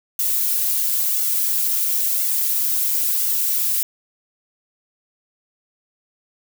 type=noise with flanger; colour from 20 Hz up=violet; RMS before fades=-20 dBFS; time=0.19-3.83 s; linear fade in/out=2 ms; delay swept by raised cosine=1.4 to 5.1 ms; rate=0.98 Hz; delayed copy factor=+0.8; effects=none